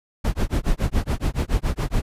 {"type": "noise with tremolo", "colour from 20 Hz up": "brown", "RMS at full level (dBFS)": -18, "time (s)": [0.24, 2.02], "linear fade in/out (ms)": 10, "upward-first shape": "sine", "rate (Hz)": 7.1, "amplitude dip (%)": 100, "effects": ["resampled to 32000 Hz"]}